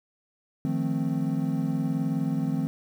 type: chord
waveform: triangle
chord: F dominant seventh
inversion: third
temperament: equal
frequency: 155.56 / 174.61 / 220 / 261.6 Hz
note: Eb3 / F3 / A3 / C4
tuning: 0 / 0 / 0 / 0 cents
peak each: -27 / -29 / -30 / -27 dBFS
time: 0.65-2.67 s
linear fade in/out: 0 ms
effects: 9-bit